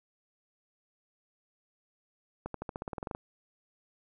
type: accelerating click train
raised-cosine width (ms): 1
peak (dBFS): -22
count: 13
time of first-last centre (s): 2.46-3.149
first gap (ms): 83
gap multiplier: 0.93
effects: none